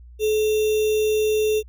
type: tone with sample-and-hold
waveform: sine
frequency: 429.8 Hz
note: A4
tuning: 41 cents flat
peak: -17 dBFS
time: 0.19-1.63 s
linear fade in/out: 50 ms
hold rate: 3150 Hz
effects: added 60 Hz sine -41 dBFS peak until 1.68 s